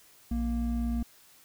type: tone pair together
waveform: triangle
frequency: 58.48 / 233.9 Hz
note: A#1 / A#3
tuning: +6 / +6 cents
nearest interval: 2 octaves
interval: 2400 cents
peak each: -28 dBFS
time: 0.31-1.03 s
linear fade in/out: 5 ms
effects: white hiss -58 dBFS RMS until 1.44 s